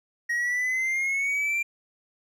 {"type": "exponential sweep", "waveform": "triangle", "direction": "up", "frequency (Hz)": [1882, 2379], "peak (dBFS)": -22, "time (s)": [0.29, 1.63], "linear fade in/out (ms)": 10, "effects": []}